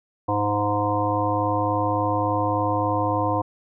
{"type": "harmonic tone", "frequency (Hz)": 103.5, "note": "G#2", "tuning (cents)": -5, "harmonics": [1, 3, 5, 7, 9, 10], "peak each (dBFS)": [-27, -27, -27, -27, -27, -27], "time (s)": [0.28, 3.42], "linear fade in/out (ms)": 10, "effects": []}